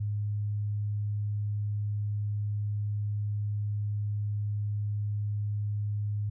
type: tone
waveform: sine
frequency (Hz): 103.83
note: G#2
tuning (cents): 0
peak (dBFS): -28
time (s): 0-6.3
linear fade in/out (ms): 10
effects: none